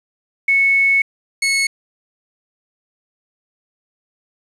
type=tone pair in turn; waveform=sine / sawtooth; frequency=2205 / 2194 Hz; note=C#7 / C#7; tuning=-10 / -18 cents; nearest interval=unison; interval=8 cents; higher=first; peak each=-11 dBFS; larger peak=neither; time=0.48-1.02 / 1.42-1.67 s; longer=first; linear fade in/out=5 ms; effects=resampled to 24000 Hz + 7-bit

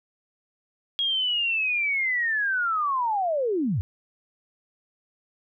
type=linear sweep; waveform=sine; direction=down; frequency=3298 to 77.3 Hz; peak=-22 dBFS; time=0.99-3.81 s; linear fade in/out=0 ms; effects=none

